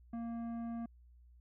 sine tone with tanh clipping, 232.1 Hz, A#3, 7 cents flat, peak -40 dBFS, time 0.13-0.86 s, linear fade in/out 5 ms, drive 11 dB, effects added 60 Hz sine -58 dBFS peak until 1.4 s

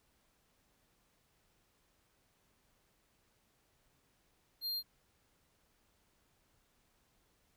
square tone, 4200 Hz, C8, 6 cents sharp, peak -36 dBFS, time 4.61-4.83 s, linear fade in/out 50 ms, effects pink hiss -74 dBFS RMS until 7.56 s

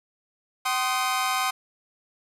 sawtooth chord, C minor, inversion second, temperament equal with one note detuned, 763.9 / 1046.5 / 1244.5 Hz, G5 / C6 / Eb6, -45 / 0 / 0 cents, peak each -24 dBFS, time 0.65-1.51 s, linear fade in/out 10 ms, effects resampled to 32000 Hz + 8-bit

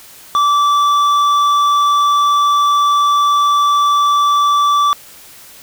triangle tone with tanh clipping, 1161 Hz, D6, 20 cents flat, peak -11 dBFS, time 0.35-4.93 s, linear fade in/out 0 ms, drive 13 dB, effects white hiss -39 dBFS RMS until 5.62 s

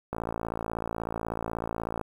click train, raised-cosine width 1 ms, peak -17 dBFS, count 107, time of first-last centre 0.13-2.013 s, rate 56.3 Hz, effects 8-bit

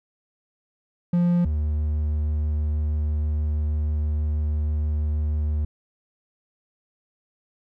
triangle tone pair in turn, 174.61 / 75.52 Hz, F3 / D2, 0 / +49 cents, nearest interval octave + minor third, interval 1451 cents, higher first, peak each -15 / -19 dBFS, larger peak first, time 1.13-1.45 / 1.45-5.65 s, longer second, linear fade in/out 5 ms, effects none

